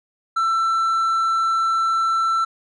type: tone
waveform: triangle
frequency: 1337 Hz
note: E6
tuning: 24 cents sharp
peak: -15 dBFS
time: 0.36-2.45 s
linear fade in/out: 10 ms
effects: resampled to 22050 Hz